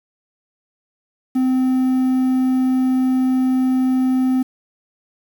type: tone with quantisation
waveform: triangle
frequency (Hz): 258.1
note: C4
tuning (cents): -23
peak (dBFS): -12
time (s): 1.35-4.43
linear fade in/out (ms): 10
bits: 7
effects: none